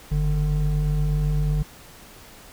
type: tone pair together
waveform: triangle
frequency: 47.25 / 150 Hz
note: F#1 / D3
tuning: +37 / +37 cents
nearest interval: octave + minor sixth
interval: 2000 cents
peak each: -20 dBFS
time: 0.11-1.63 s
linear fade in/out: 10 ms
effects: pink hiss -46 dBFS RMS until 2.52 s